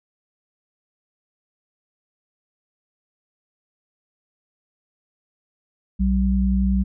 sine tone pair together, 60.7 / 192.7 Hz, B1 / G3, -29 / -29 cents, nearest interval octave + minor sixth, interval 2000 cents, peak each -19 dBFS, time 5.99-6.84 s, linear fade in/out 20 ms, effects none

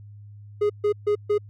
triangle tone bursts, 415.3 Hz, G#4, in tune, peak -16 dBFS, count 4, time 0.61-1.382 s, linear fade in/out 10 ms, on 88 ms, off 140 ms, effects added 103 Hz sine -41 dBFS peak until 1.49 s

